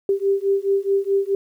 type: beating tone pair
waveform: sine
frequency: 392 / 396.7 Hz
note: G4 / G4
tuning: 0 / +21 cents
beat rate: 4.7 Hz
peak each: -20 dBFS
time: 0.09-1.35 s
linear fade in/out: 2 ms
effects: 9-bit